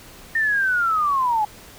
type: linear sweep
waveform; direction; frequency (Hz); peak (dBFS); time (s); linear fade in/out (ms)
sine; down; 1828 to 825; -17; 0.35-1.45; 5
effects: pink hiss -44 dBFS RMS until 1.78 s